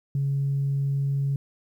sine tone, 138.9 Hz, C#3, 4 cents sharp, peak -21 dBFS, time 0.15-1.36 s, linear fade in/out 2 ms, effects tanh soft clip ceiling -18 dBFS + 10-bit

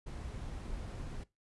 brown noise, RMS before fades -42 dBFS, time 0.06-1.24 s, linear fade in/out 10 ms, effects noise-tail reverb RT60 0.2 s tail -19 dB re dry + resampled to 24000 Hz

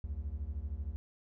triangle beating tone pair, 65.1 / 78.1 Hz, C2 / D#2, -8 / +7 cents, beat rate 13 Hz, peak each -37 / -37 dBFS, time 0.04-0.96 s, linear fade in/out 0 ms, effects none

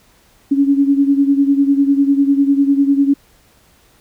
sine beating tone pair, 277.2 / 287.2 Hz, C#4 / D4, 0 / -39 cents, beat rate 10 Hz, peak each -11 / -16 dBFS, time 0.51-3.14 s, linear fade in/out 10 ms, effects pink hiss -52 dBFS RMS until 4 s

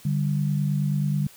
sine tone pair together, 146.83 / 196.18 Hz, D3 / G3, 0 / +2 cents, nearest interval perfect fourth, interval 502 cents, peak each -22 / -27 dBFS, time 0.05-1.27 s, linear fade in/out 5 ms, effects white hiss -50 dBFS RMS until 1.36 s

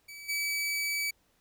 sawtooth tone with level steps, 2292 Hz, D7, 43 cents flat, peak -40 / -26 dBFS, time 0.08-1.11 s, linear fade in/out 10 ms, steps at 0.28 s, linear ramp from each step 20 ms, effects pink hiss -70 dBFS RMS until 1.4 s

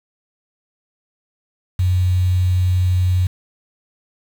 sine tone with quantisation, 91.2 Hz, F#2, 24 cents flat, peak -13 dBFS, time 1.79-3.27 s, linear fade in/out 5 ms, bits 6, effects none

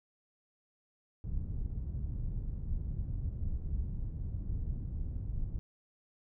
pink low-pass noise, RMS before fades -36 dBFS, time 1.24-5.59 s, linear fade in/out 0 ms, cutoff 100 Hz, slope 12 dB/octave, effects none

